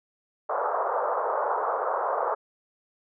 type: band-pass noise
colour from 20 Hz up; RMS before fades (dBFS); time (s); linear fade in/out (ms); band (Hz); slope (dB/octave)
pink; -27; 0.49-2.35; 10; 470 to 1300; 48
effects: none